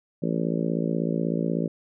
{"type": "harmonic tone", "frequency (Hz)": 56.3, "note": "A1", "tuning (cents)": 40, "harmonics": [3, 4, 5, 6, 7, 8, 9, 10], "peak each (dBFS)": [-27, -29, -31, -33, -34, -35, -36, -37], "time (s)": [0.22, 1.68], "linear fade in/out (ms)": 10, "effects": []}